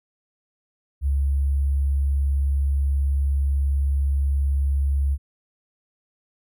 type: tone with sample-and-hold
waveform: sine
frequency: 69.3 Hz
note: C#2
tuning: in tune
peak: -18 dBFS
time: 1.01-5.18 s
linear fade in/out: 50 ms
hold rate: 11025 Hz
effects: none